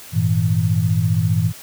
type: tone cluster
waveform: sine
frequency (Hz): 99.6 / 114.6 / 161.3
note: G2 / A#2 / E3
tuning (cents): +28 / -29 / -37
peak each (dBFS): -19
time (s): 0.12-1.53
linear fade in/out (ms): 50
effects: white hiss -39 dBFS RMS until 1.62 s